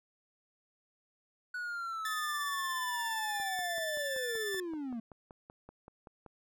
triangle linear sweep, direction down, 1480 to 220 Hz, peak -34 dBFS, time 1.54-5 s, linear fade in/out 5 ms
sawtooth tone with tremolo, 1760 Hz, A6, in tune, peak -31 dBFS, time 2.05-4.6 s, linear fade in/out 2 ms, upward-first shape sine, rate 17 Hz, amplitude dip 25%
click train, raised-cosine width 1 ms, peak -36 dBFS, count 16, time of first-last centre 3.4-6.263 s, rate 5.24 Hz
effects none

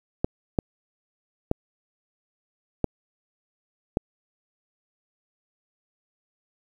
clicks, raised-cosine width 2 ms, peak -8 dBFS, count 5, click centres 0.245 / 0.588 / 1.514 / 2.843 / 3.971 s, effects 8-bit

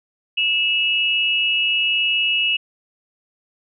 sine tone pair together, 2637 / 2896 Hz, E7 / F#7, 0 / -38 cents, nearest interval major second, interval 162 cents, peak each -19 dBFS, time 0.37-2.57 s, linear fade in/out 10 ms, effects none

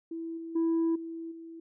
sine tone with level steps, 329.6 Hz, E4, in tune, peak -34 / -37 / -22 / -36 / -42 dBFS, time 0.11-1.6 s, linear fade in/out 5 ms, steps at 0.37 / 0.55 / 0.95 / 1.31 s, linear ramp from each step 10 ms, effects tanh soft clip ceiling -23 dBFS

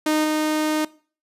sawtooth tone with level steps, 308 Hz, D#4, 17 cents flat, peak -14 / -16 dBFS, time 0.06-0.85 s, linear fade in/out 5 ms, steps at 0.24 s, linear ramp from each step 5 ms, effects noise-tail reverb RT60 0.4 s tail -20 dB re dry + resampled to 32000 Hz

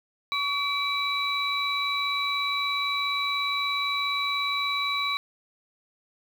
sine tone cluster, 1131 / 2314 / 3926 Hz, C#6 / D7 / B7, +34 / -26 / -11 cents, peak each -29 dBFS, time 0.32-5.17 s, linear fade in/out 0 ms, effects 8-bit

